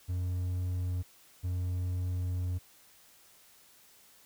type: tone pair in turn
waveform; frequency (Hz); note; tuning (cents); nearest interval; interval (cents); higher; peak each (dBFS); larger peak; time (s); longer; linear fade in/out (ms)
triangle; 90.1 / 90.1; F#2 / F#2; -45 / -45; unison; 0; neither; -28; neither; 0.08-1.03 / 1.43-2.59; second; 20
effects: white hiss -60 dBFS RMS until 4.25 s